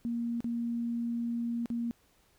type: tone with dropouts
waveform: sine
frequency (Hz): 234.9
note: A#3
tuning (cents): +13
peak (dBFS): -30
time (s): 0.05-1.91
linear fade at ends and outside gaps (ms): 0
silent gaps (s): 0.405-0.444 / 1.658-1.702
effects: pink hiss -67 dBFS RMS until 2.38 s